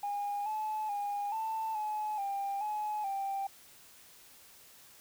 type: tone with pitch steps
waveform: sine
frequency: 815 / 861 / 815 / 886 / 851 / 795 / 846 / 786 Hz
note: G#5 / A5 / G#5 / A5 / G#5 / G5 / G#5 / G5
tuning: -33 / -38 / -33 / +12 / +42 / +24 / +32 / +4 cents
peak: -31 dBFS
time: 0.03-3.47 s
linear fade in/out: 5 ms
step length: 430 ms
effects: tanh soft clip ceiling -29 dBFS + white hiss -57 dBFS RMS until 5 s